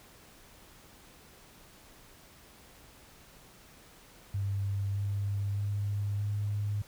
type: tone with pitch steps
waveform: sine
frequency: 99.2 / 100.47 / 101.75 / 103.05 Hz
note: G2 / G2 / G#2 / G#2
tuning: +21 / +43 / -35 / -13 cents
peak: -29 dBFS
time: 4.34-6.82 s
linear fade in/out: 5 ms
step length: 620 ms
effects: pink hiss -56 dBFS RMS until 6.87 s